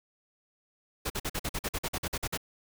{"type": "noise bursts", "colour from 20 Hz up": "pink", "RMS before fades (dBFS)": -32, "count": 14, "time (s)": [1.05, 2.375], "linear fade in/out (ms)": 10, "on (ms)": 51, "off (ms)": 47, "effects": []}